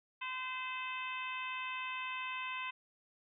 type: harmonic tone with a mistuned harmonic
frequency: 513 Hz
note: C5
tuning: 34 cents flat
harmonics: 2 / 3 / 4 / 5 / 6 / 7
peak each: -42 / -48 / -46 / -42 / -49 / -55 dBFS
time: 0.21-2.71 s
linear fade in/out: 10 ms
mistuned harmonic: 5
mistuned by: +19 cents
effects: none

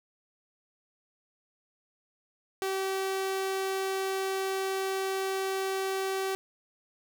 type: tone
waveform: sawtooth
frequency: 384.3 Hz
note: G4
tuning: 34 cents flat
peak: -25 dBFS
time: 2.62-6.35 s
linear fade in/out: 0 ms
effects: none

